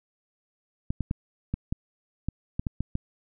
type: clicks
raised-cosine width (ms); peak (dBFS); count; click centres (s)
5; -15; 10; 0.905 / 1.007 / 1.111 / 1.54 / 1.725 / 2.286 / 2.595 / 2.668 / 2.806 / 2.954
effects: none